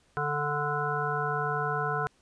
harmonic tone, 146.83 Hz, D3, in tune, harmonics 1 / 3 / 5 / 7 / 9 / 10, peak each -34 / -34 / -34 / -34 / -34 / -34 dBFS, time 0.17-2.07 s, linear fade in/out 0 ms, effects pink hiss -66 dBFS RMS until 2.21 s + resampled to 22050 Hz

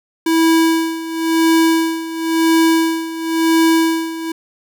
square tone with tremolo, 326.6 Hz, E4, 16 cents flat, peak -10 dBFS, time 0.26-4.32 s, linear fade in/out 5 ms, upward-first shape sine, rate 0.96 Hz, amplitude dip 80%, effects none

